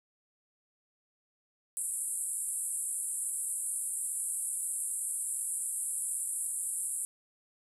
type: band-pass noise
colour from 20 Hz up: white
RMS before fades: -35 dBFS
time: 1.77-7.05 s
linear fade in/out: 0 ms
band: 8000 to 11000 Hz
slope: 96 dB/octave
effects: none